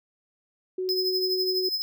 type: tone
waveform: sine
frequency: 371.1 Hz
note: F#4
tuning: 5 cents sharp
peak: -26 dBFS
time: 0.78-1.69 s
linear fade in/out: 5 ms
type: tone with tremolo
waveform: square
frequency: 5100 Hz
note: D#8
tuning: 42 cents sharp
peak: -23 dBFS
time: 0.89-1.82 s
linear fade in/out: 0 ms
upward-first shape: triangle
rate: 12 Hz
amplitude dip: 70%
effects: none